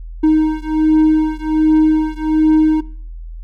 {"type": "beating tone pair", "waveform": "triangle", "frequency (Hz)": [311.1, 312.4], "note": ["D#4", "D#4"], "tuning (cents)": [0, 7], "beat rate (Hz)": 1.3, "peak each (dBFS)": -12, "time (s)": [0.23, 2.81], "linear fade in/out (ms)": 10, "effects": ["noise-tail reverb RT60 0.6 s tail -23 dB re dry", "added 41 Hz sine -27 dBFS peak until 3.43 s"]}